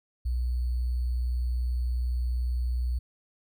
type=tone with sample-and-hold; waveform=sine; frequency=61.3 Hz; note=B1; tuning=12 cents flat; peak=-25 dBFS; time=0.25-2.99 s; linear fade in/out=10 ms; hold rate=4410 Hz; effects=none